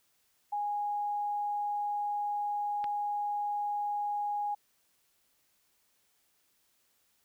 sine tone, 825 Hz, G#5, 12 cents flat, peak -30 dBFS, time 0.52-4.55 s, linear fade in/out 10 ms
click, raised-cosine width 0.3 ms, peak -26 dBFS, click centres 2.842 s
effects white hiss -72 dBFS RMS until 7.24 s

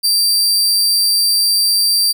sawtooth tone with amplitude modulation, 4699 Hz, D8, in tune, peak -7 dBFS, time 0.03-2.13 s, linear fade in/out 20 ms, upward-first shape sine, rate 191 Hz, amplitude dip 35%, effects none

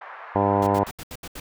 white band-pass noise, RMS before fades -40 dBFS, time 0.01-0.91 s, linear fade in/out 5 ms, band 660 to 1600 Hz, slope 24 dB/octave
harmonic tone, 100 Hz, G2, 35 cents sharp, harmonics 1 / 2 / 3 / 4 / 5 / 6 / 7 / 8 / 9 / 10, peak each -27 / -27 / -27 / -27 / -27 / -27 / -27 / -27 / -27 / -27 dBFS, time 0.35-0.84 s, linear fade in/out 5 ms
pink noise bursts, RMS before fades -36 dBFS, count 7, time 0.62-1.4 s, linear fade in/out 5 ms, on 48 ms, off 74 ms
effects none

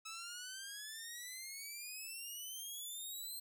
10% pulse exponential sweep, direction up, 1293 to 4186 Hz, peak -37 dBFS, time 0.05-3.4 s, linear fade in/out 10 ms, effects none

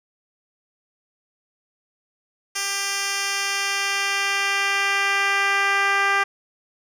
10% pulse tone with band-pass filter sweep, 396.8 Hz, G4, 21 cents sharp, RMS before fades -22 dBFS, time 2.55-6.24 s, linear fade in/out 10 ms, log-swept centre 6200 to 1600 Hz, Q 0.93, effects none

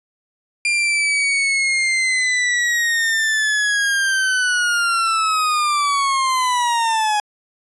40% pulse linear sweep, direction down, 2400 to 830.6 Hz, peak -15 dBFS, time 0.65-7.2 s, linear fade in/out 2 ms, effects resampled to 24000 Hz

